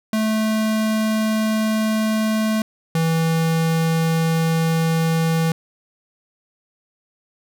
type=tone pair in turn; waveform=square; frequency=217.9 / 163.22 Hz; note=A3 / E3; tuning=-17 / -17 cents; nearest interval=perfect fourth; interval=500 cents; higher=first; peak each=-18 / -17 dBFS; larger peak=second; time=0.13-2.62 / 2.95-5.52 s; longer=second; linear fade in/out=2 ms; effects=none